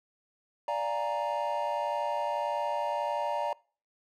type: chord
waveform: triangle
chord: Bb dominant seventh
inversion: first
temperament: equal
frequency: 587.3 / 698.5 / 830.6 / 932.3 Hz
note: D5 / F5 / Ab5 / Bb5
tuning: 0 / 0 / 0 / 0 cents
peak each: -31 / -35 / -35 / -30 dBFS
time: 0.68-3.53 s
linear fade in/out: 2 ms
effects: noise-tail reverb RT60 0.4 s tail -24 dB re dry